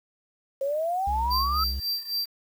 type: exponential sweep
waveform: sine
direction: up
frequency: 534 to 1318.5 Hz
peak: -24 dBFS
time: 0.61-1.64 s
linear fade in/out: 5 ms
type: tone with vibrato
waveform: triangle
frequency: 65.4 Hz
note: C2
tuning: in tune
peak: -26 dBFS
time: 1.07-1.8 s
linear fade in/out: 5 ms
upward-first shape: sine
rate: 4.6 Hz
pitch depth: 51 cents each way
type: tone with tremolo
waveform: square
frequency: 4699 Hz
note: D8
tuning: in tune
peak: -25 dBFS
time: 1.3-2.26 s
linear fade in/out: 20 ms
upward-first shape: sine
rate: 3.7 Hz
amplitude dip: 80%
effects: 8-bit